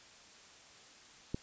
click, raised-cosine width 3 ms, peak -21 dBFS, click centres 1.345 s, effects white hiss -57 dBFS RMS until 1.42 s + resampled to 16000 Hz

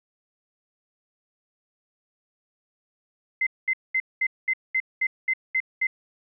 sine tone bursts, 2066 Hz, C7, 22 cents flat, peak -20 dBFS, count 10, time 3.41-5.87 s, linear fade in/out 5 ms, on 57 ms, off 210 ms, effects none

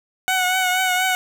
15% pulse tone with vibrato, 740 Hz, F#5, in tune, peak -11 dBFS, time 0.28-1.15 s, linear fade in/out 0 ms, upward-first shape triangle, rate 4.2 Hz, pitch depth 39 cents each way, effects none

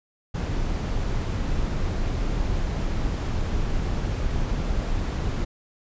brown noise, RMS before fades -25 dBFS, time 0.34-5.45 s, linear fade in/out 10 ms, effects resampled to 16000 Hz

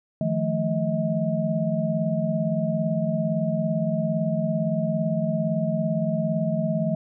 sine tone cluster, 156.3 / 174 / 217.7 / 635 Hz, D#3 / F3 / A3 / D#5, +8 / -6 / -18 / +35 cents, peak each -27 dBFS, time 0.21-6.95 s, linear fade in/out 2 ms, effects none

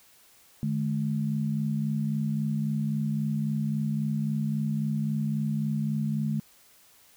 sine tone pair together, 149.79 / 213.5 Hz, D3 / G#3, +35 / +48 cents, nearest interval tritone, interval 613 cents, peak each -28 dBFS, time 0.63-6.4 s, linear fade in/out 0 ms, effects white hiss -58 dBFS RMS until 7.16 s

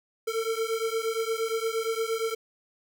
square beating tone pair, 446.8 / 455.4 Hz, A4 / A#4, +27 / -40 cents, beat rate 8.6 Hz, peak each -30 / -31 dBFS, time 0.27-2.35 s, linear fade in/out 10 ms, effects none

